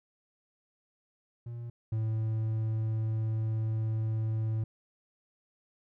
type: tone pair in turn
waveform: triangle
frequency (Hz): 118.1 / 110.41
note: A#2 / A2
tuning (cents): +23 / +6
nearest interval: minor second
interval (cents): 117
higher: first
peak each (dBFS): -35 / -26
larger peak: second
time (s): 1.46-1.7 / 1.92-4.64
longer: second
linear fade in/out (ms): 5
effects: none